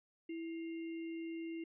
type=tone with sample-and-hold; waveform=sine; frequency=329.6 Hz; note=E4; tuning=in tune; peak=-40 dBFS; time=0.29-1.64 s; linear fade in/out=5 ms; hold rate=2450 Hz; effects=resampled to 8000 Hz